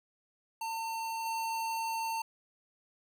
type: tone with level steps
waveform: square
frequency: 903 Hz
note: A5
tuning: 45 cents sharp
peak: -35 / -33 dBFS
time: 0.61-2.22 s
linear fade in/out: 5 ms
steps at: 1.25 s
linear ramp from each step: 10 ms
effects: none